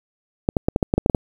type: clicks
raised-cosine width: 2 ms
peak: -3 dBFS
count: 10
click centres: 0.489 / 0.568 / 0.685 / 0.761 / 0.828 / 0.939 / 0.98 / 1.061 / 1.098 / 1.148 s
effects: 7-bit